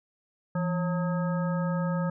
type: harmonic tone with a mistuned harmonic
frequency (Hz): 181.2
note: F#3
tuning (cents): -36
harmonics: 1 / 3 / 5 / 7 / 9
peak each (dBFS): -26 / -34 / -39 / -38 / -43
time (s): 0.55-2.1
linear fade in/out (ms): 5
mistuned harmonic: 1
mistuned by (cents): -120
effects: none